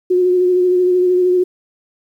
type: tone with vibrato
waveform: sine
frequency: 362.5 Hz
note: F#4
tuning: 35 cents flat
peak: -10 dBFS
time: 0.1-1.44 s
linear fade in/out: 10 ms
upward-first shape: sine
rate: 13 Hz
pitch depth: 24 cents each way
effects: 8-bit